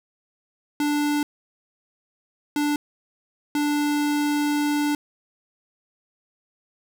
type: tone bursts at uneven times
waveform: square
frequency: 293.7 Hz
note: D4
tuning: in tune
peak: -21 dBFS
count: 3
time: 0.8-1.23 / 2.56-2.76 / 3.55-4.95 s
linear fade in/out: 2 ms
effects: none

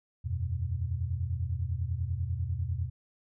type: chord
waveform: sine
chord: E suspended second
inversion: none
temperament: equal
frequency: 82.41 / 92.5 / 123.47 Hz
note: E2 / F#2 / B2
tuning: 0 / 0 / 0 cents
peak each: -33 / -33 / -35 dBFS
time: 0.24-2.9 s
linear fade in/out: 20 ms
effects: none

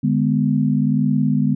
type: chord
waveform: sine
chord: G# diminished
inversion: second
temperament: just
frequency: 149.51 / 207.7 / 249.2 Hz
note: D3 / G#3 / B3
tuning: +31 / 0 / +16 cents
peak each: -19 dBFS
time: 0.03-1.55 s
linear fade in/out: 10 ms
effects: none

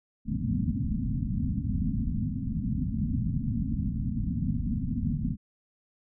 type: low-pass noise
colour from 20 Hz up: white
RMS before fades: -29 dBFS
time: 0.25-5.37 s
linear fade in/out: 50 ms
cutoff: 260 Hz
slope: 96 dB/octave
effects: none

